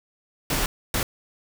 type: noise bursts at uneven times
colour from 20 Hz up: pink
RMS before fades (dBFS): -24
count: 2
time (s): 0.5-0.66 / 0.94-1.03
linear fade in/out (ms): 2
effects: none